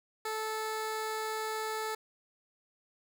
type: tone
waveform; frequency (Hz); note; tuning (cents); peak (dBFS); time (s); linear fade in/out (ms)
15% pulse; 436.7; A4; -13; -27; 0.25-1.95; 5
effects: none